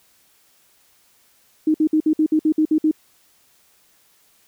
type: tone bursts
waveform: sine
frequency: 310.9 Hz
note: D#4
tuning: 1 cent flat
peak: -13 dBFS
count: 10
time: 1.67-2.913 s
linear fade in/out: 5 ms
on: 73 ms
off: 57 ms
effects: white hiss -58 dBFS RMS until 4.47 s